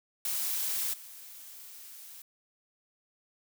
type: noise with level steps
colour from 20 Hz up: blue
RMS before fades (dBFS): -32 / -48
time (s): 0.25-2.22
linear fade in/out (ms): 2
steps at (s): 0.93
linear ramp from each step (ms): 10
effects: none